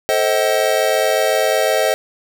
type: chord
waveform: square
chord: A diminished seventh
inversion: none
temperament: just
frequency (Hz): 440 / 528 / 633.6 / 760.3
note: A4 / C5 / Eb5 / Gb5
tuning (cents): 0 / +16 / +31 / +47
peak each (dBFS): -22 / -20 / -18 / -23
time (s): 0.09-1.94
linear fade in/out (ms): 0
effects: none